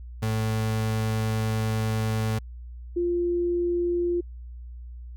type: tone pair in turn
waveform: 35% pulse / sine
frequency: 110 / 348.4 Hz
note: A2 / F4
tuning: 0 / -4 cents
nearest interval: octave + minor sixth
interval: 1996 cents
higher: second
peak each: -22 dBFS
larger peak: neither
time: 0.22-2.39 / 2.96-4.21 s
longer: first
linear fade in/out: 10 ms
effects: added 60 Hz sine -37 dBFS peak until 5.16 s

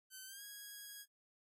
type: tone with pitch glide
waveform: 5% pulse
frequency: 1532 to 1651.5 Hz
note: G6 to G#6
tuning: -40 to -10 cents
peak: -39 dBFS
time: 0.1-1.06 s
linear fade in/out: 50 ms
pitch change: +130 cents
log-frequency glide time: 0.26-0.43 s
effects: AAC 48 kbps

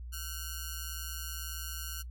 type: ring-modulated tone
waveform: 5% pulse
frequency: 1441 Hz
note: F#6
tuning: 46 cents flat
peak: -25 dBFS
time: 0.12-2.03 s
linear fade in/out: 20 ms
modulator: 80.9 Hz
effects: noise-tail reverb RT60 0.1 s tail -20 dB re dry + added 60 Hz sine -40 dBFS peak until 2.1 s

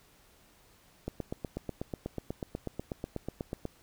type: click train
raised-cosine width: 2 ms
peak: -21 dBFS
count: 22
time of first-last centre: 1.08-3.654 s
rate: 8.16 Hz
effects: pink hiss -62 dBFS RMS until 3.82 s

